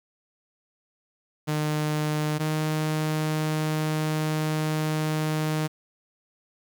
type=tone pair in turn; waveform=sawtooth; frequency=152 / 155.01 Hz; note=D#3 / D#3; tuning=-40 / -6 cents; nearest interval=unison; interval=34 cents; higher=second; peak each=-20 dBFS; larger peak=neither; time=1.47-2.39 / 2.39-5.68 s; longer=second; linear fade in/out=20 ms; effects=9-bit